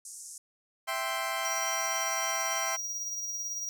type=band-pass noise; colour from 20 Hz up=white; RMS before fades=-45 dBFS; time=0.05-0.38 s; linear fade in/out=2 ms; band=5800 to 10000 Hz; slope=48 dB/octave
type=chord; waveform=20% pulse; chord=C major; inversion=first; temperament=equal; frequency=659.3 / 784 / 1046.5 Hz; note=E5 / G5 / C6; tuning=0 / 0 / 0 cents; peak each=-30 / -31 / -29 dBFS; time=0.87-2.77 s; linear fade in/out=20 ms
type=tone with tremolo; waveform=square; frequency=5740 Hz; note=F8; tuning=47 cents sharp; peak=-32 dBFS; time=1.45-3.69 s; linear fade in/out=0 ms; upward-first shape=triangle; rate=18 Hz; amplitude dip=40%
effects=none